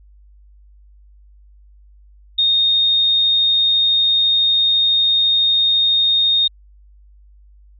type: tone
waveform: sine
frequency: 3694 Hz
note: A#7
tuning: 16 cents flat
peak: -12 dBFS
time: 2.38-6.48 s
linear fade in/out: 10 ms
effects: added 50 Hz sine -44 dBFS peak until 7.79 s